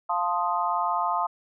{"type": "chord", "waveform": "sine", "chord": "F dominant seventh", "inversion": "none", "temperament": "equal", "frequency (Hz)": [698.5, 880, 1046.5, 1244.5], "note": ["F5", "A5", "C6", "Eb6"], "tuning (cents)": [0, 0, 0, 0], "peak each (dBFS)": [-29, -28, -28, -29], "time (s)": [0.09, 1.27], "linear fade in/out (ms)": 10, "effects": []}